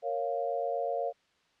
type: chord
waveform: sine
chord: Bb minor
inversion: none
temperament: equal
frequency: 466.2 / 554.4 / 698.5 Hz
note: Bb4 / Db5 / F5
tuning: 0 / 0 / 0 cents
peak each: -35 / -33 / -33 dBFS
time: 0.02-1.13 s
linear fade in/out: 50 ms
effects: white hiss -69 dBFS RMS until 1.6 s + low-pass 4000 Hz 12 dB/octave